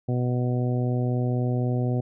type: harmonic tone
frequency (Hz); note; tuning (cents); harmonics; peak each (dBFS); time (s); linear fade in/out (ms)
123.9; B2; +6; 1 / 2 / 3 / 4 / 5 / 6; -23 / -29 / -33 / -35 / -37 / -39; 0.08-2.01; 10
effects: none